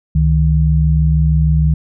sine tone pair together, 69.13 / 155.56 Hz, C#2 / D#3, -4 / 0 cents, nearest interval octave + major second, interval 1404 cents, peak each -12 dBFS, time 0.15-1.74 s, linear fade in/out 5 ms, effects none

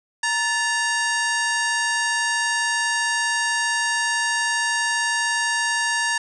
harmonic tone with a mistuned harmonic, 932.3 Hz, A#5, in tune, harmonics 1 / 2 / 3 / 4 / 5 / 6 / 7 / 8 / 9 / 10, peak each -27 / -22 / -31 / -35 / -32 / -33 / -32 / -38 / -33 / -38 dBFS, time 0.23-6.18 s, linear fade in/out 5 ms, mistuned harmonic 2, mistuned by -110 cents, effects none

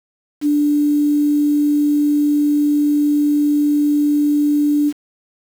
sine tone with quantisation, 293.7 Hz, D4, in tune, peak -12 dBFS, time 0.41-4.93 s, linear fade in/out 50 ms, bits 6, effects none

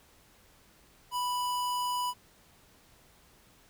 square tone, 987.8 Hz, B5, in tune, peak -30 dBFS, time 1.11-2.14 s, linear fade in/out 50 ms, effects pink hiss -61 dBFS RMS until 3.69 s

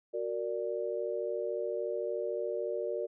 sine chord, Gb augmented, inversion none, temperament equal with one note detuned, 370 / 463.7 / 587.3 Hz, Gb4 / Bb4 / D5, 0 / -9 / 0 cents, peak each -37 / -35 / -36 dBFS, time 0.13-3.07 s, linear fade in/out 20 ms, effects none

